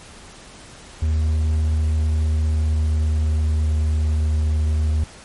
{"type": "tone with pitch glide", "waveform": "triangle", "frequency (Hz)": [77.9, 77.01], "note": ["D#2", "D#2"], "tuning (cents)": [3, -17], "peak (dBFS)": -14, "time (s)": [1.02, 5.04], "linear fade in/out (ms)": 5, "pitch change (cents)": -20, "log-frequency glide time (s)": [1.7, 3.88], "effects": ["pink hiss -42 dBFS RMS until 5.24 s", "MP3 48 kbps"]}